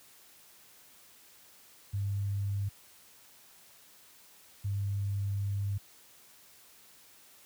sine tone bursts at uneven times, 99.9 Hz, G2, 33 cents sharp, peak -29 dBFS, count 2, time 1.93-2.69 / 4.64-5.78 s, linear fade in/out 10 ms, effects white hiss -58 dBFS RMS until 7.45 s + high-pass 60 Hz 12 dB/octave

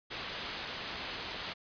white low-pass noise, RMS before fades -41 dBFS, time 0.1-1.54 s, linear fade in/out 20 ms, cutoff 4400 Hz, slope 24 dB/octave, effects resampled to 11025 Hz

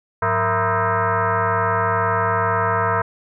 sine tone with frequency modulation, 179.9 Hz, F#3, 48 cents flat, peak -16 dBFS, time 0.22-3.02 s, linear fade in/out 5 ms, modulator 282 Hz, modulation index 5.1, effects none

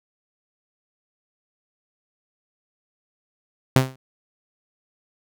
sawtooth tone with exponential decay, 130.81 Hz, C3, in tune, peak -6 dBFS, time 3.76-3.96 s, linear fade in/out 2 ms, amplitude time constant 43 ms, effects none

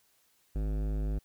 sine tone with hard clipping, 51.91 Hz, G#1, in tune, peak -31 dBFS, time 0.55-1.19 s, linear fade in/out 10 ms, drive 16 dB, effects white hiss -69 dBFS RMS until 1.24 s

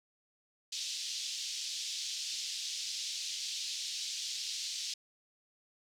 white band-pass noise, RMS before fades -39 dBFS, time 0.72-4.94 s, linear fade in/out 5 ms, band 3200 to 6000 Hz, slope 24 dB/octave, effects none

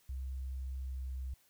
sine tone with pitch glide, 65.41 to 64.85 Hz, C2 to C2, 0 to -15 cents, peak -37 dBFS, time 0.09-1.34 s, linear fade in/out 5 ms, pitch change -15 cents, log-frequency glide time 0.76-1.11 s, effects white hiss -69 dBFS RMS until 1.49 s

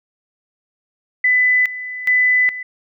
sine tone with tremolo, 2000 Hz, B6, 21 cents sharp, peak -11 dBFS, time 1.24-2.63 s, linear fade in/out 5 ms, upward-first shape square, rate 1.2 Hz, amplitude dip 80%, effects none

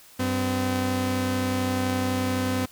sawtooth tone pair together, 95.74 / 255.6 Hz, G2 / C4, -40 / -40 cents, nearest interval octave + perfect fourth, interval 1700 cents, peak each -24 / -21 dBFS, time 0.19-2.66 s, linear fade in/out 10 ms, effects white hiss -51 dBFS RMS until 2.71 s

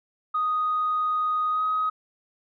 sine tone with pitch glide, 1244.5 to 1261.1 Hz, D#6 to D#6, 0 to +23 cents, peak -21 dBFS, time 0.34-1.9 s, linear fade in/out 10 ms, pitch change +23 cents, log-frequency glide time 1.51-1.63 s, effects tanh soft clip ceiling -17 dBFS

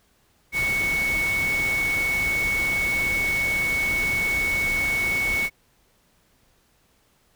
sine tone in noise, 2217 Hz, C#7, in tune, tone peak -21 dBFS, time 0.52-5.5 s, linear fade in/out 50 ms, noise pink, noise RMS -32 dBFS, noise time 0.52-5.5 s, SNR +8 dB, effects pink hiss -63 dBFS RMS until 7.35 s

